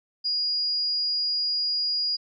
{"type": "tone", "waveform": "sine", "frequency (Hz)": 4870, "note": "D#8", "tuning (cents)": -38, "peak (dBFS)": -23, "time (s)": [0.24, 2.17], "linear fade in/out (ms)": 20, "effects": []}